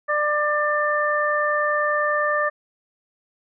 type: harmonic tone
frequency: 595 Hz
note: D5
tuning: 22 cents sharp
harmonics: 1 / 2 / 3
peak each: -23 / -23 / -23 dBFS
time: 0.08-2.5 s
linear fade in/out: 20 ms
effects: none